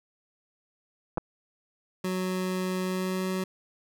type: clicks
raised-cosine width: 1 ms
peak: -15 dBFS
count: 2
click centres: 1.174 / 1.18 s
type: tone with pitch glide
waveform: 25% pulse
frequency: 185 to 186.93 Hz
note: F#3 to F#3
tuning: 0 to +18 cents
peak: -24 dBFS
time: 2.04-3.44 s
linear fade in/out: 5 ms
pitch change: +18 cents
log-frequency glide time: 2.83-3.29 s
effects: none